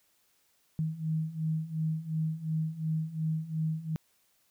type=beating tone pair; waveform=sine; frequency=156.7 / 159.5 Hz; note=D#3 / D#3; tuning=+13 / +43 cents; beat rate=2.8 Hz; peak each=-34 / -31 dBFS; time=0.79-3.96 s; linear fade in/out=0 ms; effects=white hiss -70 dBFS RMS until 4.5 s